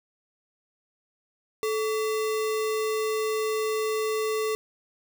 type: tone with sample-and-hold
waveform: sine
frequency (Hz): 434.8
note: A4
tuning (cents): -21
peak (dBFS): -24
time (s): 1.63-4.55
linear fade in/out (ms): 0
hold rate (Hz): 1575
effects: none